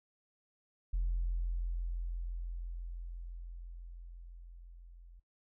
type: tone with level ramp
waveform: sine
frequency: 42.99 Hz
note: F1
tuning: 27 cents flat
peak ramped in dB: -28 to -52 dBFS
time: 0.93-5.2 s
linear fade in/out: 10 ms
effects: noise-tail reverb RT60 0.1 s tail -20 dB re dry + tanh soft clip ceiling -26 dBFS